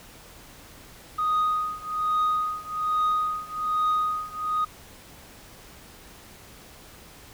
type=tone with tremolo; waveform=sine; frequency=1244.5 Hz; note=D#6; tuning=in tune; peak=-17 dBFS; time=1.18-4.65 s; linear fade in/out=10 ms; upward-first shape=triangle; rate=1.2 Hz; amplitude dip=95%; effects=tanh soft clip ceiling -19 dBFS + pink hiss -48 dBFS RMS until 7.33 s